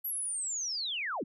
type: linear sweep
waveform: sine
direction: down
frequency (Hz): 11910 to 143.7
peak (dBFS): -32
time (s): 0.04-1.24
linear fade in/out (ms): 10
effects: none